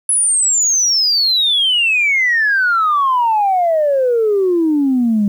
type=exponential sweep; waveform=sine; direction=down; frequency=10390 to 199 Hz; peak=-10 dBFS; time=0.09-5.28 s; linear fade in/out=2 ms; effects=tanh soft clip ceiling -7 dBFS + 8-bit